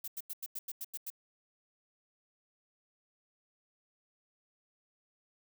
violet noise bursts, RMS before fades -40 dBFS, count 9, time 0.04-1.102 s, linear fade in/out 5 ms, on 38 ms, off 90 ms, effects none

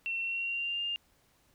sine tone with pitch glide, 2710 to 2807 Hz, E7 to F7, +47 to +8 cents, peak -31 dBFS, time 0.06-0.96 s, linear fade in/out 0 ms, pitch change +61 cents, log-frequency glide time 0.21-0.82 s, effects pink hiss -68 dBFS RMS until 1.54 s

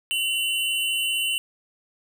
square tone pair together, 2762 / 2997 Hz, F7 / F#7, -20 / +22 cents, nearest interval minor second, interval 142 cents, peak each -26 dBFS, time 0.11-1.38 s, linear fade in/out 0 ms, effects none

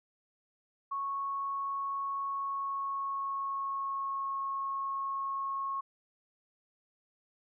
sine tone with pitch glide, 1104 to 1092.6 Hz, C#6 to C#6, -7 to -25 cents, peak -32 dBFS, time 0.91-5.81 s, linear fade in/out 10 ms, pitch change -18 cents, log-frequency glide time 2.28-4.38 s, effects none

